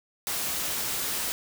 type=noise; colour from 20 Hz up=white; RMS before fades=-30 dBFS; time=0.27-1.32 s; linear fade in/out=0 ms; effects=none